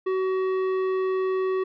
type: tone with tanh clipping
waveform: sine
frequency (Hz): 376.6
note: F#4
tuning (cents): +31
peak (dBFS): -24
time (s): 0.06-1.64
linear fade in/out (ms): 10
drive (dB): 12
effects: none